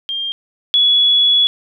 sine tone pair in turn, 3200 / 3387 Hz, G7 / G#7, +35 / +33 cents, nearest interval minor second, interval 98 cents, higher second, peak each -19 / -9 dBFS, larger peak second, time 0.09-0.32 / 0.74-1.47 s, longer second, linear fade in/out 0 ms, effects none

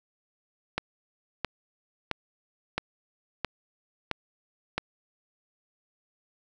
click train, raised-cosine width 0.3 ms, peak -11 dBFS, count 7, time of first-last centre 0.78-4.78 s, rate 1.5 Hz, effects none

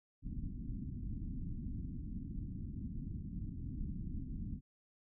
pink low-pass noise, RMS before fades -42 dBFS, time 0.22-4.61 s, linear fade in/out 50 ms, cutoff 280 Hz, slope 48 dB/octave, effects none

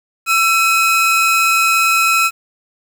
45% pulse tone pair together, 1341.2 / 2535 Hz, E6 / D#7, +30 / +32 cents, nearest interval major seventh, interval 1102 cents, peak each -14 dBFS, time 0.26-2.31 s, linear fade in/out 50 ms, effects 7-bit

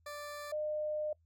20% pulse / sine tone pair in turn, 587.3 / 607 Hz, D5 / D#5, 0 / -43 cents, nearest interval minor second, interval 57 cents, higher second, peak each -37 / -33 dBFS, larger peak second, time 0.06-0.52 / 0.52-1.13 s, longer second, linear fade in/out 5 ms, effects noise-tail reverb RT60 0.1 s tail -24 dB re dry + added 82 Hz sine -67 dBFS peak until 1.25 s

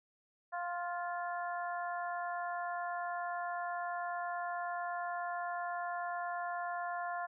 harmonic tone with a mistuned harmonic, 350.5 Hz, F4, 6 cents sharp, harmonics 2 / 3 / 4 / 5, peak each -38 / -42 / -44 / -46 dBFS, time 0.52-7.27 s, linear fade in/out 20 ms, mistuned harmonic 5, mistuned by -15 cents, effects none

